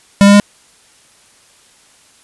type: tone with pitch steps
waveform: square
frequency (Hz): 199.8 / 202 / 204.2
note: G3 / G#3 / G#3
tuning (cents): +33 / -48 / -29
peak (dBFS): -4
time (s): 0.21-0.399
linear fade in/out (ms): 0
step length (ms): 63
effects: white hiss -48 dBFS RMS until 2.23 s + resampled to 24000 Hz